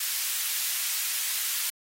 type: high-pass noise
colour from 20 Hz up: white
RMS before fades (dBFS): -29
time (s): 0-1.7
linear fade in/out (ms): 5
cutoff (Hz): 1800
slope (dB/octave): 12
effects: AAC 48 kbps